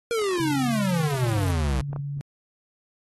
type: exponential sweep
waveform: square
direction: down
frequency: 478.2 to 61.2 Hz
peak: -23 dBFS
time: 0.11-1.81 s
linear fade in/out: 0 ms
type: noise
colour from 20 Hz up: violet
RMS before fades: -40 dBFS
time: 0.39-1.52 s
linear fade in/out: 0 ms
type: tone with pitch glide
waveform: sine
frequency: 137.8 to 141.92 Hz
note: C#3 to C#3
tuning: -10 to +41 cents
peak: -28 dBFS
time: 0.4-2.21 s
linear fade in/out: 0 ms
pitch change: +51 cents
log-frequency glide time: 1.47-1.58 s
type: clicks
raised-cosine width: 1 ms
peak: -22 dBFS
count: 6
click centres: 1.143 / 1.269 / 1.378 / 1.486 / 1.931 / 1.962 s
effects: AAC 32 kbps